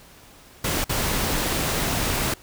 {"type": "noise with dropouts", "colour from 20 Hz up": "pink", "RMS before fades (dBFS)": -24, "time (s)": [0.64, 2.34], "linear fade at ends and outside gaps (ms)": 5, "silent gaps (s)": [0.843, 0.893], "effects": ["pink hiss -49 dBFS RMS until 2.42 s"]}